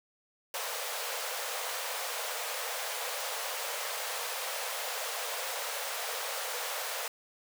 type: high-pass noise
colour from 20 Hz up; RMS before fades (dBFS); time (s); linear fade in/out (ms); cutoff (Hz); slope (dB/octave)
pink; -36; 0.54-7.08; 2; 460; 96
effects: none